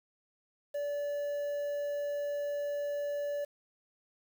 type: tone with quantisation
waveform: triangle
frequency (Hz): 578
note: D5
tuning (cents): -28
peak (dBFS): -30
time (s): 0.74-3.45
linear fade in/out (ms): 10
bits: 9
effects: none